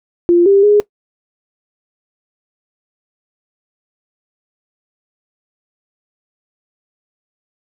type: tone with pitch steps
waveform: sine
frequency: 346.9 / 396.4 / 414.6 Hz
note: F4 / G4 / G#4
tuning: -12 / +19 / -3 cents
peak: -6 dBFS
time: 0.29-0.8 s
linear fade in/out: 0 ms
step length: 170 ms
effects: noise-tail reverb RT60 0.1 s tail -20 dB re dry